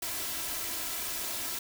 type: noise with comb filter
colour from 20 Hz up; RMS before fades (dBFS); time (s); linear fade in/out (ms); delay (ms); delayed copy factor
white; -35; 0.02-1.59; 5; 3; +0.6
effects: none